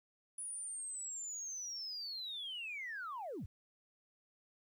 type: linear sweep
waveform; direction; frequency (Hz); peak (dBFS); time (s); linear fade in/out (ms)
sine; down; 9900 to 55.3; -40; 0.38-3.46; 5
effects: tanh soft clip ceiling -37 dBFS + 12-bit